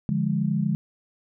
sine chord, D diminished, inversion none, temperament equal, 146.83 / 174.61 / 207.7 Hz, D3 / F3 / Ab3, 0 / 0 / 0 cents, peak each -26 / -26 / -25 dBFS, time 0.09-0.75 s, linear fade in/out 0 ms, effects none

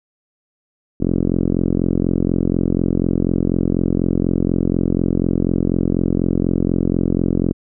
5% pulse tone with low-pass filter, 44.09 Hz, F1, 17 cents sharp, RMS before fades -17 dBFS, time 1-7.53 s, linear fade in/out 10 ms, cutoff 290 Hz, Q 1.4, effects none

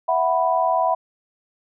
sine chord, E suspended second, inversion none, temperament equal, 659.3 / 740 / 987.8 Hz, E5 / F#5 / B5, 0 / 0 / 0 cents, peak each -21 dBFS, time 0.08-0.95 s, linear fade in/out 10 ms, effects none

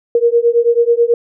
sine beating tone pair, 466.2 / 475.4 Hz, A#4 / A#4, 0 / +34 cents, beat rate 9.2 Hz, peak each -12 dBFS, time 0.15-1.14 s, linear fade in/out 2 ms, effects none

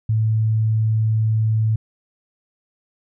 sine tone, 110 Hz, A2, in tune, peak -15 dBFS, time 0.09-1.76 s, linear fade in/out 5 ms, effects none

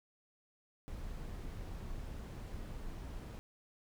brown noise, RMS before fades -44 dBFS, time 0.88-3.39 s, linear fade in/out 0 ms, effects none

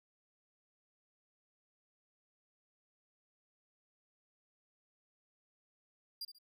45% pulse tone with echo, 4800 Hz, D8, 37 cents sharp, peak -39 dBFS, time 6.21-6.25 s, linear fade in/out 5 ms, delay 68 ms, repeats 2, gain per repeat -10 dB, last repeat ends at 6.386 s, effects none

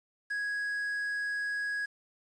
triangle tone with quantisation, 1661.2 Hz, G#6, in tune, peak -29 dBFS, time 0.3-1.86 s, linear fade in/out 10 ms, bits 9, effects resampled to 24000 Hz

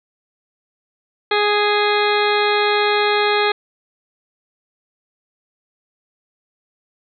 harmonic tone, 415.3 Hz, G#4, in tune, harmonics 1 / 2 / 3 / 4 / 5 / 6 / 8 / 9 / 10, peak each -18 / -21 / -23 / -24 / -25 / -26 / -27 / -28 / -28 dBFS, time 1.31-3.52 s, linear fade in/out 5 ms, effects none

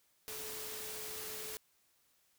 sine tone in noise, 432.6 Hz, A4, 29 cents flat, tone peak -50 dBFS, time 0.28-1.57 s, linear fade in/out 0 ms, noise white, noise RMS -44 dBFS, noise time 0.28-1.57 s, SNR -9 dB, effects white hiss -73 dBFS RMS until 2.38 s

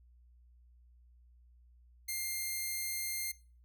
5% pulse tone, 2109 Hz, C7, 13 cents sharp, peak -25 dBFS, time 2.08-3.32 s, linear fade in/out 10 ms, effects noise-tail reverb RT60 0.4 s tail -21 dB re dry + added 60 Hz sine -59 dBFS peak until 3.64 s

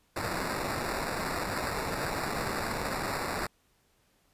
white noise with sample-and-hold, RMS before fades -33 dBFS, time 0.16-3.47 s, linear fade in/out 5 ms, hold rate 3150 Hz, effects pink hiss -69 dBFS RMS until 4.33 s + resampled to 32000 Hz

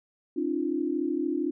sine tone cluster, 270.7 / 303.9 / 348.1 Hz, C#4 / D#4 / F4, -41 / -41 / -6 cents, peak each -31 / -29 / -30 dBFS, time 0.36-1.51 s, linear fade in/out 10 ms, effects none

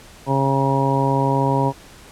harmonic tone, 136.3 Hz, C#3, 29 cents flat, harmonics 1 / 2 / 3 / 4 / 5 / 6 / 7, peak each -20 / -23 / -25 / -25 / -29 / -28 / -21 dBFS, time 0.26-1.73 s, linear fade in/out 50 ms, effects pink hiss -44 dBFS RMS until 2.11 s + low-pass 11000 Hz 12 dB/octave

